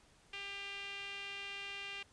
sawtooth tone with band-pass filter, 398.3 Hz, G4, 28 cents sharp, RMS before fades -45 dBFS, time 0.33-2.03 s, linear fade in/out 5 ms, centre 2700 Hz, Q 3.9, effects pink hiss -66 dBFS RMS until 2.12 s + resampled to 22050 Hz

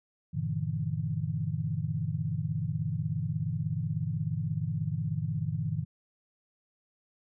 sine chord, E half-diminished seventh, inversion first, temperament just, 98.89 / 118.67 / 148.33 / 164.81 Hz, G2 / Bb2 / D3 / E3, +16 / +31 / +18 / 0 cents, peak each -36 / -35 / -33 / -34 dBFS, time 0.33-5.85 s, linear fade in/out 20 ms, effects none

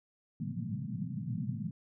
pink band-pass noise, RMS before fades -37 dBFS, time 0.4-1.71 s, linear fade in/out 2 ms, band 110 to 240 Hz, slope 96 dB/octave, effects none

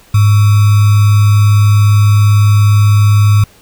sine tone with sample-and-hold, 103.7 Hz, G#2, 2 cents flat, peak -4 dBFS, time 0.14-3.44 s, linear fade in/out 5 ms, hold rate 1225 Hz, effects pink hiss -44 dBFS RMS until 3.61 s

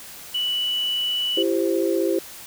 sine tone, 2960 Hz, F#7, in tune, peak -21 dBFS, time 0.34-1.43 s, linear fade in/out 10 ms
sine chord, C major, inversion first, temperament equal with one note detuned, 336.6 / 392 / 523.3 Hz, E4 / G4 / C5, +36 / 0 / 0 cents, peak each -22 / -23 / -25 dBFS, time 1.37-2.19 s, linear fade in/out 5 ms
effects white hiss -40 dBFS RMS until 2.46 s

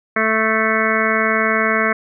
harmonic tone, 220 Hz, A3, in tune, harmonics 1 / 2 / 3 / 5 / 6 / 7 / 8 / 9 / 10, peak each -23 / -23 / -23 / -23 / -23 / -23 / -23 / -23 / -23 dBFS, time 0.16-1.93 s, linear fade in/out 5 ms, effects none

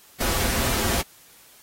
pink noise with comb filter, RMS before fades -24 dBFS, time 0.2-1.02 s, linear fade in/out 10 ms, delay 6.6 ms, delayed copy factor -0.5, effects white hiss -52 dBFS RMS until 1.62 s + AAC 48 kbps

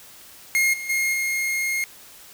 45% pulse tone with level steps, 2142 Hz, C7, 40 cents sharp, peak -17 / -30 / -20 / -22 dBFS, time 0.55-1.84 s, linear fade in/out 0 ms, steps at 0.73 / 0.89 / 1.13 s, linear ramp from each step 10 ms, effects white hiss -46 dBFS RMS until 2.33 s

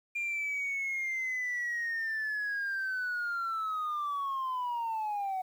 sine linear sweep, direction down, 2400 to 740 Hz, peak -29 dBFS, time 0.15-5.42 s, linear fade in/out 10 ms, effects tanh soft clip ceiling -29 dBFS + 10-bit

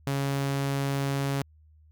sawtooth tone, 138.59 Hz, C#3, in tune, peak -22 dBFS, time 0.07-1.42 s, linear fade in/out 0 ms, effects added 77 Hz sine -54 dBFS peak until 1.91 s

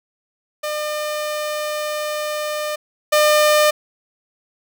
sawtooth tone pair in turn, 603 / 603 Hz, D5 / D5, +46 / +46 cents, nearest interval unison, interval 0 cents, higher neither, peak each -18 / -8 dBFS, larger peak second, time 0.63-2.76 / 3.12-3.71 s, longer first, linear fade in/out 10 ms, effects none

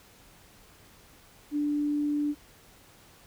sine tone, 293.7 Hz, D4, in tune, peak -25 dBFS, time 1.51-2.35 s, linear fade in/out 50 ms, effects pink hiss -56 dBFS RMS until 3.26 s

